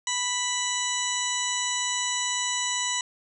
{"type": "harmonic tone", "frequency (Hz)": 987.8, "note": "B5", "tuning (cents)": 0, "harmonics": [1, 2, 3, 4, 6, 7, 8], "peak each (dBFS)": [-33, -33, -33, -33, -33, -33, -33], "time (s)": [0.07, 3.01], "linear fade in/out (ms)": 2, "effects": []}